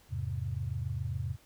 sine chord, E augmented, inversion none, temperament equal with one note detuned, 83.27 / 103.83 / 130.81 Hz, E2 / G#2 / B#2, +18 / 0 / 0 cents, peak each -37 / -36 / -36 dBFS, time 0.09-1.37 s, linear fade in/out 50 ms, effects pink hiss -62 dBFS RMS until 1.45 s

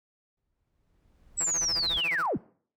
brown noise with exponential growth, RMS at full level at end -41 dBFS, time 0.37-1.98 s, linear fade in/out 5 ms, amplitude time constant 350 ms
sine linear sweep, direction down, 7960 to 51.91 Hz, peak -25 dBFS, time 1.37-2.38 s, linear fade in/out 20 ms
5% pulse tone with tremolo, 166.9 Hz, E3, 22 cents sharp, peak -25 dBFS, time 1.4-2.26 s, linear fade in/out 5 ms, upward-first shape sine, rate 14 Hz, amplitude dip 100%
effects noise-tail reverb RT60 0.5 s tail -22 dB re dry

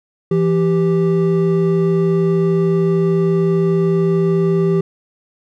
triangle tone pair together, 167.07 / 392 Hz, E3 / G4, +24 / 0 cents, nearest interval octave + minor third, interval 1476 cents, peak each -13 dBFS, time 0.31-4.81 s, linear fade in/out 5 ms, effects none

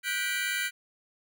sawtooth chord, G major seventh, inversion third, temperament just, 1470 / 1568 / 1960 / 2352 Hz, F#6 / G6 / B6 / D7, -12 / 0 / -14 / +2 cents, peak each -30 dBFS, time 0.03-0.71 s, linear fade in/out 50 ms, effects none

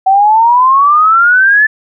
sine exponential sweep, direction up, 755 to 1760 Hz, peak -4 dBFS, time 0.06-1.67 s, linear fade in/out 10 ms, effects none

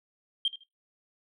sine tone with echo, 3182 Hz, G7, 25 cents sharp, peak -22 dBFS, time 0.45-0.48 s, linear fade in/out 2 ms, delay 78 ms, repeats 2, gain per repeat -14 dB, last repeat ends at 0.636 s, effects noise-tail reverb RT60 0.2 s tail -20 dB re dry + tanh soft clip ceiling -18 dBFS

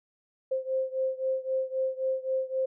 sine beating tone pair, 523.3 / 527.1 Hz, C5 / C5, 0 / +13 cents, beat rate 3.8 Hz, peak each -29 / -31 dBFS, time 0.51-2.66 s, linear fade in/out 10 ms, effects none

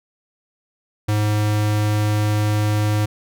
square tone, 105.5 Hz, G#2, 28 cents sharp, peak -17 dBFS, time 1.08-3.06 s, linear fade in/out 10 ms, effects none

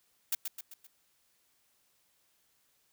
blue noise with echo, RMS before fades -30 dBFS, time 0.32-0.35 s, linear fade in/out 5 ms, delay 130 ms, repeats 4, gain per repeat -6 dB, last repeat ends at 0.87 s, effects white hiss -72 dBFS RMS until 2.92 s

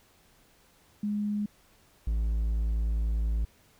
sine / triangle tone pair in turn, 207.6 / 55.22 Hz, G#3 / A1, 0 / +7 cents, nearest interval octave + major seventh, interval 2293 cents, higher first, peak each -27 / -23 dBFS, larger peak second, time 1.03-1.46 / 2.07-3.45 s, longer second, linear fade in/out 5 ms, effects pink hiss -62 dBFS RMS until 3.79 s

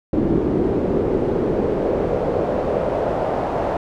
brown noise with band-pass filter sweep, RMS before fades -20 dBFS, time 0.13-3.77 s, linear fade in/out 2 ms, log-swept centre 330 to 700 Hz, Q 2.5, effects none

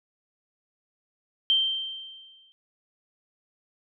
sine tone with exponential decay, 3136 Hz, G7, in tune, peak -17 dBFS, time 1.5-2.52 s, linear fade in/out 0 ms, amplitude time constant 220 ms, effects none

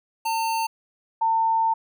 square / sine tone pair in turn, 900 / 900 Hz, A5 / A5, +39 / +39 cents, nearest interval unison, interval 0 cents, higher neither, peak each -23 / -18 dBFS, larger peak second, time 0.25-0.67 / 1.21-1.74 s, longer second, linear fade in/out 10 ms, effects none

